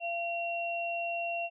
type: tone pair together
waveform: sine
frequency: 685 / 2740 Hz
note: F5 / F7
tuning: -34 / -34 cents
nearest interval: 2 octaves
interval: 2400 cents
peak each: -33 / -35 dBFS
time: 0-1.5 s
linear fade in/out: 50 ms
effects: none